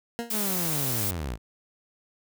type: tone with exponential decay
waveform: 20% pulse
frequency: 234.7 Hz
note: A#3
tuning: 12 cents sharp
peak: -21 dBFS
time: 0.19-0.4 s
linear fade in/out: 0 ms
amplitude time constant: 44 ms
type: linear sweep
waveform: sawtooth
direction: down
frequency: 223.9 to 49.76 Hz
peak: -26 dBFS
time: 0.3-1.38 s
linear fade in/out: 50 ms
type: noise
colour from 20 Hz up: blue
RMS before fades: -29 dBFS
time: 0.3-1.11 s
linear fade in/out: 5 ms
effects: none